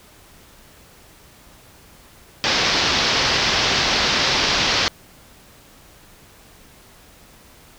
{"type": "low-pass noise", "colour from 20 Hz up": "white", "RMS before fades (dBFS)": -19, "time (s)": [2.44, 4.88], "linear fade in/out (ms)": 0, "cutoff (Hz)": 5500, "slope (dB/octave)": 48, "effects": ["pink hiss -48 dBFS RMS until 7.78 s"]}